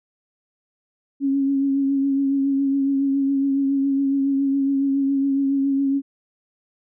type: tone with vibrato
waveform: sine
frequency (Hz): 274.9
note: C#4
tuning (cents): -14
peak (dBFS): -17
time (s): 1.2-6.02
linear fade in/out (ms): 50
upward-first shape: triangle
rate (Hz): 7.2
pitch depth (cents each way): 30
effects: none